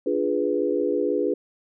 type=chord; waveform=sine; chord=D diminished seventh; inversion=none; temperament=equal; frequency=293.7 / 349.2 / 415.3 / 493.9 Hz; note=D4 / F4 / Ab4 / Cb5; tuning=0 / 0 / 0 / 0 cents; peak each=-27 / -27 / -25 / -26 dBFS; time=0.06-1.34 s; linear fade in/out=5 ms; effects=none